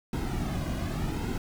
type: noise with flanger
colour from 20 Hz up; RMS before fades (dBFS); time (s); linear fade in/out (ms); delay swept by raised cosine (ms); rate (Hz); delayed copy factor
brown; -31; 0.13-1.38; 2; 1.7 to 2.26; 0.87; -0.65
effects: none